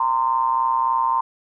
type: ring-modulated tone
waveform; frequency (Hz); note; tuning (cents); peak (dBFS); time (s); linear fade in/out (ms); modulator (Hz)
triangle; 61.74; B1; 0; -12; 0-1.21; 5; 980
effects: none